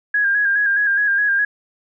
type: tone with vibrato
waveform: sine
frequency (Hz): 1635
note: G#6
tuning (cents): -28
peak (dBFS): -14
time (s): 0.14-1.45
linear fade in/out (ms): 5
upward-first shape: square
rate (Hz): 4.8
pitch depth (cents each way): 37
effects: none